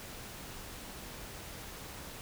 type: silence
effects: pink hiss -46 dBFS RMS until 2.21 s